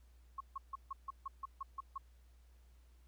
sine tone bursts, 1086 Hz, C#6, 36 cents flat, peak -39 dBFS, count 10, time 0.38-1.98 s, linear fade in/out 5 ms, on 25 ms, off 150 ms, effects added 60 Hz sine -60 dBFS peak until 3.07 s + pink hiss -75 dBFS RMS until 3.07 s

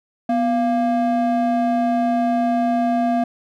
triangle ring-modulated tone, 468.4 Hz, A#4, 8 cents sharp, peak -11 dBFS, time 0.29-3.24 s, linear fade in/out 5 ms, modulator 223 Hz, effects none

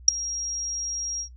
sine tone with ADSR envelope, 5630 Hz, F8, 13 cents sharp, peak -6 dBFS, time 0.08-1.29 s, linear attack 4 ms, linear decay 7 ms, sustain -22 dB, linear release 88 ms, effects noise-tail reverb RT60 0.1 s tail -17 dB re dry + added 61 Hz sine -43 dBFS peak until 1.36 s

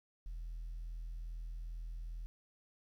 sine tone, 41.2 Hz, E1, in tune, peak -39 dBFS, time 0.26-2.26 s, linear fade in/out 0 ms, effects tanh soft clip ceiling -39 dBFS + 12-bit

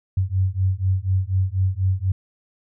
sine beating tone pair, 92.5 / 96.6 Hz, F#2 / G2, 0 / -25 cents, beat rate 4.1 Hz, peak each -21 / -21 dBFS, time 0.17-2.12 s, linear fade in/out 5 ms, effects none

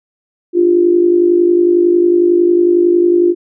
sine tone with amplitude modulation, 349.6 Hz, F4, 2 cents sharp, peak -4 dBFS, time 0.53-3.35 s, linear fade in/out 50 ms, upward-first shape sine, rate 51 Hz, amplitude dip 65%, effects none

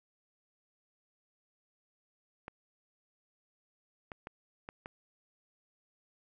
clicks, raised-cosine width 0.5 ms, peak -27 dBFS, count 5, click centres 2.481 / 4.118 / 4.271 / 4.689 / 4.859 s, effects none

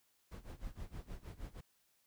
brown noise with tremolo, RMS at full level -45 dBFS, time 0.31-1.61 s, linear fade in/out 10 ms, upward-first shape sine, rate 6.4 Hz, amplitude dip 90%, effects white hiss -75 dBFS RMS until 2.06 s

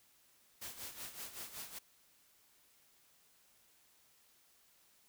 white noise with tremolo, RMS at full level -45 dBFS, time 0.61-1.79 s, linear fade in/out 10 ms, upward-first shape sine, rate 5.3 Hz, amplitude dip 70%, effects white hiss -69 dBFS RMS until 5.08 s

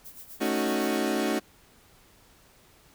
violet noise with tremolo, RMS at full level -43 dBFS, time 0.04-0.97 s, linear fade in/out 20 ms, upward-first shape sine, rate 7.8 Hz, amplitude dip 75%
30% pulse chord, D# half-diminished seventh, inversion second, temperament equal, 220 / 277.2 / 311.1 / 370 Hz, A3 / C#4 / D#4 / F#4, 0 / 0 / 0 / 0 cents, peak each -28 dBFS, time 0.4-1.4 s, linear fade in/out 20 ms
effects pink hiss -58 dBFS RMS until 2.94 s

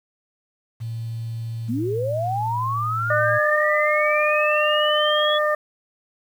sine tone with pitch glide, 114.3 to 113.18 Hz, A#2 to A2, -34 to +49 cents, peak -26 dBFS, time 0.8-3.39 s, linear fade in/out 20 ms, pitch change -17 cents, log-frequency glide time 2.37-2.86 s
sine linear sweep, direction up, 207.7 to 3407 Hz, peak -22 dBFS, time 1.68-5.39 s, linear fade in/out 20 ms
harmonic tone, 603 Hz, D5, 46 cents sharp, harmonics 1 / 2 / 3, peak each -20 / -23 / -25 dBFS, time 3.1-5.55 s, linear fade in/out 5 ms
effects 8-bit

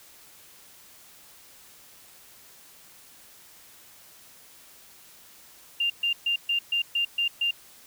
sine tone bursts, 2794 Hz, F7, in tune, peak -22 dBFS, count 8, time 5.8-7.51 s, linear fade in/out 5 ms, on 100 ms, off 130 ms, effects white hiss -52 dBFS RMS until 7.86 s

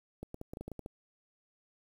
clicks, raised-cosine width 2 ms, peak -28 dBFS, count 10, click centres 0.23 / 0.344 / 0.414 / 0.535 / 0.571 / 0.61 / 0.68 / 0.717 / 0.793 / 0.861 s, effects 9-bit

